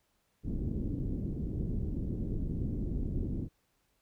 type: low-pass noise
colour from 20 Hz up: pink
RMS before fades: -34 dBFS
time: 0.43-3.49 s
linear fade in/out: 50 ms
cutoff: 320 Hz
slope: 24 dB/octave
effects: pink hiss -75 dBFS RMS until 4.01 s